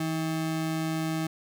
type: ring-modulated tone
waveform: square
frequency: 240.2 Hz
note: B3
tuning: 48 cents flat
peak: -25 dBFS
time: 0-1.27 s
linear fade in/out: 5 ms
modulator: 77.6 Hz
effects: none